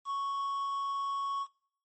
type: tone with quantisation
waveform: triangle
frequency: 1108.7 Hz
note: C#6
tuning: in tune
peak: -29 dBFS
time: 0.05-1.47 s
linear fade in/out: 50 ms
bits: 9
effects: noise-tail reverb RT60 0.6 s tail -24 dB re dry + MP3 32 kbps